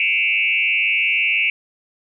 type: tone with frequency modulation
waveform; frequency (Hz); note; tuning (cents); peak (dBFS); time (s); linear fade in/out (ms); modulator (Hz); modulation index
sine; 2489; D#7; 0; -15; 0-1.5; 2; 106; 2.8
effects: none